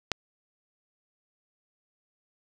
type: click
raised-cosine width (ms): 0.2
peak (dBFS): -8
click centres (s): 0.117
effects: none